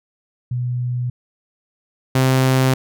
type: tone pair in turn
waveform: sine / sawtooth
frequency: 123.47 / 130.81 Hz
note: B2 / C3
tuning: 0 / 0 cents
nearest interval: minor second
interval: 100 cents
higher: second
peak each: -19 / -9 dBFS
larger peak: second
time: 0.51-1.1 / 2.15-2.74 s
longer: neither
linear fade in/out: 5 ms
effects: none